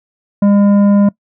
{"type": "tone with tanh clipping", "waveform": "triangle", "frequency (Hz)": 202.3, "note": "G#3", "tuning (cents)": -45, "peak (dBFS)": -8, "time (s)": [0.42, 1.09], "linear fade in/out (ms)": 5, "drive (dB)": 14, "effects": ["noise-tail reverb RT60 0.1 s tail -22 dB re dry"]}